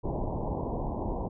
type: low-pass noise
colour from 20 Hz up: pink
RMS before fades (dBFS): -32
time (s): 0.03-1.29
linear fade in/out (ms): 20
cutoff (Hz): 1000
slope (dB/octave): 96
effects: none